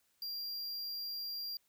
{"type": "tone", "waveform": "square", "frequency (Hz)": 4763, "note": "D8", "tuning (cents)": 24, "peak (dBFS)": -39, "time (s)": [0.22, 1.57], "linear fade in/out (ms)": 2, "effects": ["white hiss -75 dBFS RMS until 1.68 s"]}